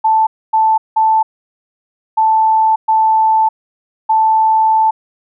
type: tone bursts at uneven times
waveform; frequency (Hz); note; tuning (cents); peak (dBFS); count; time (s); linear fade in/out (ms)
sine; 880; A5; 0; -8; 6; 0.04-0.27 / 0.53-0.78 / 0.96-1.23 / 2.17-2.76 / 2.88-3.49 / 4.09-4.91; 10
effects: none